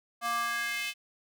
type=tone with high-pass filter sweep; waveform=square; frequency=234.8 Hz; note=A#3; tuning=13 cents sharp; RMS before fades=-32 dBFS; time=0.21-0.94 s; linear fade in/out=50 ms; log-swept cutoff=910 to 2700 Hz; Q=3.1; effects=none